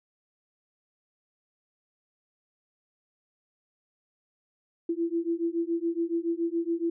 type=beating tone pair; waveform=sine; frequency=332.5 / 339.6 Hz; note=E4 / F4; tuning=+15 / -48 cents; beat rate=7.1 Hz; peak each=-29 / -29 dBFS; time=4.89-6.9 s; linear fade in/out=5 ms; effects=none